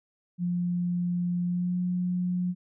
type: tone with pitch glide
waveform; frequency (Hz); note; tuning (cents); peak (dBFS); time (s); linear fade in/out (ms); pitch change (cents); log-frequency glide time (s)
sine; 176.2 to 179.49; F3 to F3; +16 to +48; -25; 0.38-2.55; 50; +32; 1.44-1.78
effects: none